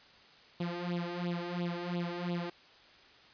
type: tone with flanger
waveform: sawtooth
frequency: 174.5 Hz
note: F3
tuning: 1 cent flat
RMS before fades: -36 dBFS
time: 0.6-2.5 s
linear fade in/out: 5 ms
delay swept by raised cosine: 0.27 to 2.57 ms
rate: 2.9 Hz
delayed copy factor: +0.9
effects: white hiss -58 dBFS RMS until 3.33 s + resampled to 11025 Hz